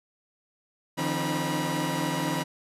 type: tone cluster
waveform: sawtooth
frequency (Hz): 150.6 / 171.2 / 265.1 / 305.4 / 969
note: D3 / F3 / C4 / D#4 / B5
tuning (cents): +44 / -34 / +23 / -32 / -33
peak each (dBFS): -29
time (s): 0.97-2.44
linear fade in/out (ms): 20
effects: resampled to 32000 Hz